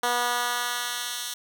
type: tone with high-pass filter sweep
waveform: 10% pulse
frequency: 242.6 Hz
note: B3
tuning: 31 cents flat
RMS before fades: -28 dBFS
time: 0.03-1.34 s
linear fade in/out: 5 ms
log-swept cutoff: 570 to 3700 Hz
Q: 0.76
effects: none